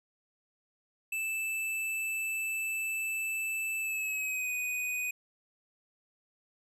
square tone with pitch glide, 2637 to 2489 Hz, E7 to D#7, 0 to 0 cents, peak -32 dBFS, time 1.12-5.11 s, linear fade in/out 5 ms, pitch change -100 cents, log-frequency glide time 3.8-4.52 s, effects none

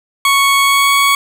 20% pulse tone with pitch glide, 1108.7 to 1117.1 Hz, C#6 to C#6, 0 to +13 cents, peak -4 dBFS, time 0.25-1.15 s, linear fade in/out 2 ms, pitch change +13 cents, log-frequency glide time 0.62-0.93 s, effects none

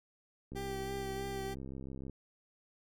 click train, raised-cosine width 3 ms, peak -32 dBFS, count 106, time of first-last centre 0.52-2.097 s, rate 66.6 Hz
30% pulse tone with vibrato, 392 Hz, G4, in tune, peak -36 dBFS, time 0.55-1.55 s, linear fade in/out 20 ms, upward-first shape sine, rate 3.1 Hz, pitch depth 20 cents each way
effects none

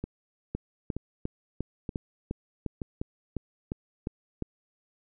two click trains, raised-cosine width 3 ms, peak -20 / -18 dBFS, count 4 / 12, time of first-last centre 0.04-2.818 / 0.55-4.423 s, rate 1.08 / 2.84 Hz, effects none

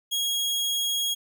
sawtooth tone, 3296 Hz, G#7, 14 cents flat, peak -21 dBFS, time 0.11-1.15 s, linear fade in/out 20 ms, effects none

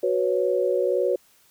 sine chord, F# suspended fourth, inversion none, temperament just, 370 / 493.3 / 555 Hz, F#4 / B4 / C#5, 0 / -2 / +2 cents, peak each -24 dBFS, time 0.03-1.16 s, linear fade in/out 5 ms, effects white hiss -59 dBFS RMS until 1.5 s

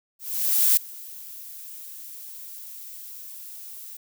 violet noise with ADSR envelope, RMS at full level -17 dBFS, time 0.19-3.97 s, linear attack 580 ms, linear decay 3 ms, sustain -23 dB, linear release 5 ms, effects none

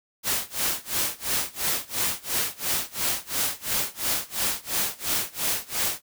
white noise with tremolo, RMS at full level -24 dBFS, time 0.23-6.02 s, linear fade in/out 50 ms, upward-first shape sine, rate 2.9 Hz, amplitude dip 95%, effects none

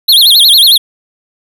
square tone with vibrato, 3726 Hz, A#7, 2 cents flat, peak -3 dBFS, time 0.08-0.78 s, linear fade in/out 10 ms, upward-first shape sine, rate 11 Hz, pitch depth 270 cents each way, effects none

